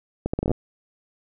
accelerating click train, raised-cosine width 2 ms, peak -10 dBFS, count 9, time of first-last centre 0.26-0.515 s, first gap 75 ms, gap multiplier 0.73, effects none

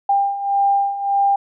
sine beating tone pair, 796 / 797.7 Hz, G5 / G5, +26 / +30 cents, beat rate 1.7 Hz, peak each -21 / -16 dBFS, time 0.09-1.36 s, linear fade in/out 5 ms, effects none

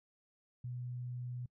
sine tone, 123.47 Hz, B2, in tune, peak -39 dBFS, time 0.64-1.46 s, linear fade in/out 5 ms, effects noise-tail reverb RT60 0.1 s tail -26 dB re dry

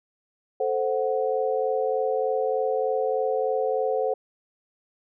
sine chord, F# diminished, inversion first, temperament equal, 440 / 523.3 / 740 Hz, A4 / C5 / F#5, 0 / 0 / 0 cents, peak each -26 / -25 / -29 dBFS, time 0.6-4.14 s, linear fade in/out 5 ms, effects none

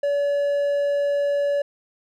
triangle tone, 571 Hz, D5, 49 cents flat, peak -17 dBFS, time 0.03-1.62 s, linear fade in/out 5 ms, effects none

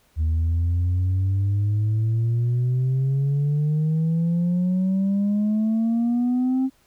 sine exponential sweep, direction up, 77.78 to 266 Hz, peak -16 dBFS, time 0.16-6.7 s, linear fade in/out 50 ms, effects tanh soft clip ceiling -17 dBFS + pink hiss -61 dBFS RMS until 6.86 s

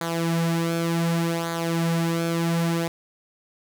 sawtooth tone with flanger, 167.1 Hz, E3, 24 cents sharp, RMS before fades -24 dBFS, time 0.01-2.88 s, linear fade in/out 2 ms, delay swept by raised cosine 0.36 to 4.96 ms, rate 0.67 Hz, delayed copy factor -0.65, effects none

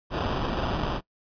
pink noise with sample-and-hold, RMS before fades -28 dBFS, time 0.1-1.01 s, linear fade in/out 50 ms, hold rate 2100 Hz, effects noise-tail reverb RT60 0.1 s tail -21 dB re dry + resampled to 11025 Hz

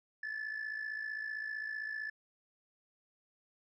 sine tone with amplitude modulation, 1737 Hz, A6, 23 cents flat, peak -32 dBFS, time 0.23-2.1 s, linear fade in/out 5 ms, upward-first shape sine, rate 55.5 Hz, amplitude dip 75%, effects tanh soft clip ceiling -34 dBFS

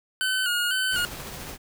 25% pulse tone with vibrato, 1477 Hz, F#6, 3 cents flat, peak -19 dBFS, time 0.21-1.05 s, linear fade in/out 0 ms, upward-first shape square, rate 2 Hz, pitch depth 51 cents each way
pink noise with tremolo, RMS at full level -36 dBFS, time 0.9-1.58 s, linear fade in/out 50 ms, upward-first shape triangle, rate 14 Hz, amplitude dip 30%
effects none

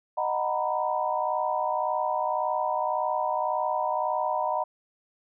sine chord, B major seventh, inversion first, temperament just, 617.4 / 740.8 / 926 / 987.8 Hz, D#5 / F#5 / A#5 / B5, -14 / +2 / -12 / 0 cents, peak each -30 dBFS, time 0.17-4.64 s, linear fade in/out 10 ms, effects none

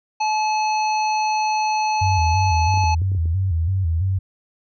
harmonic tone, 860 Hz, A5, 40 cents flat, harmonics 1 / 3 / 5 / 7, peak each -18 / -28 / -32 / -35 dBFS, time 0.2-2.95 s, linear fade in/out 10 ms
sine tone with vibrato, 88.4 Hz, F2, 22 cents sharp, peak -17 dBFS, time 2.01-4.19 s, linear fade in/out 10 ms, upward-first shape square, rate 3 Hz, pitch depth 130 cents each way
clicks, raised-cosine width 3 ms, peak -25 dBFS, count 7, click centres 2.74 / 2.774 / 2.838 / 3.018 / 3.118 / 3.149 / 3.257 s
effects none

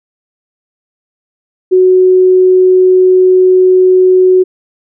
sine tone, 370 Hz, F#4, in tune, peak -3 dBFS, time 1.71-4.44 s, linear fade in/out 20 ms, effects none

